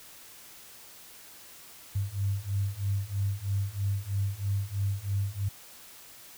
sine beating tone pair, 97.7 / 100.8 Hz, G2 / G2, -5 / +49 cents, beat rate 3.1 Hz, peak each -31 / -30 dBFS, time 1.95-5.49 s, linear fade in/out 10 ms, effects white hiss -50 dBFS RMS until 6.37 s

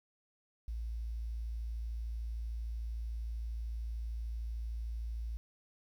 sine tone, 56.6 Hz, A1, 50 cents sharp, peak -36 dBFS, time 0.68-5.37 s, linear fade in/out 0 ms, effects 11-bit

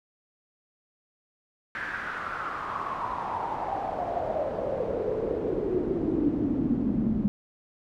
brown noise with band-pass filter sweep, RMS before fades -29 dBFS, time 1.75-7.28 s, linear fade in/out 0 ms, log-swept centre 1700 to 210 Hz, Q 5.8, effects none

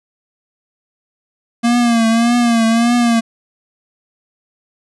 square tone with vibrato, 233.1 Hz, A#3, in tune, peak -11 dBFS, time 1.63-3.21 s, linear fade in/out 20 ms, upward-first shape triangle, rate 1.7 Hz, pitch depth 73 cents each way, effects resampled to 24000 Hz

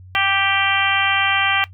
harmonic tone, 392 Hz, G4, in tune, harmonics 2 / 3 / 4 / 5 / 6 / 7 / 8, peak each -23 / -23 / -23 / -23 / -23 / -23 / -23 dBFS, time 0.15-1.64 s, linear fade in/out 0 ms, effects noise-tail reverb RT60 0.1 s tail -18 dB re dry + added 92 Hz sine -38 dBFS peak until 1.73 s

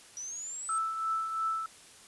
sine linear sweep, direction up, 5800 to 8450 Hz, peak -37 dBFS, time 0.17-0.78 s, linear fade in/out 0 ms
sine tone with tremolo, 1318.5 Hz, E6, in tune, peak -27 dBFS, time 0.69-1.66 s, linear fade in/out 2 ms, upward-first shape triangle, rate 2.9 Hz, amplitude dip 55%
effects white hiss -54 dBFS RMS until 2.07 s + resampled to 24000 Hz

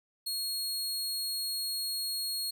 sawtooth tone, 4300 Hz, C8, 47 cents sharp, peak -29 dBFS, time 0.26-2.51 s, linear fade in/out 10 ms, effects none

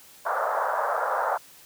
pink band-pass noise, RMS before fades -26 dBFS, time 0.25-1.38 s, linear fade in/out 20 ms, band 540 to 1500 Hz, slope 48 dB/octave, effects white hiss -51 dBFS RMS until 1.65 s

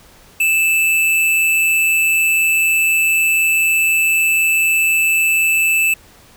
square tone with amplitude modulation, 2637 Hz, E7, in tune, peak -11 dBFS, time 0.4-5.94 s, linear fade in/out 5 ms, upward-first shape sine, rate 164 Hz, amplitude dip 40%, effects pink hiss -46 dBFS RMS until 6.36 s

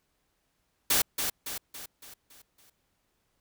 white noise with echo, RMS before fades -24 dBFS, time 0.9-1.02 s, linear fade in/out 5 ms, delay 280 ms, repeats 6, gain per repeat -6 dB, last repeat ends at 2.7 s, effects pink hiss -75 dBFS RMS until 3.4 s

